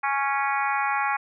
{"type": "harmonic tone with a mistuned harmonic", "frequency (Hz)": 277.2, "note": "C#4", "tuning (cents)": 0, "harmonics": [3, 4, 5, 6, 7, 8, 9], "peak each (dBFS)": [-26, -28, -30, -32, -33, -34, -35], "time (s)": [0.03, 1.17], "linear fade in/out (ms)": 10, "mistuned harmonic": 9, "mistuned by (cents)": -31, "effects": []}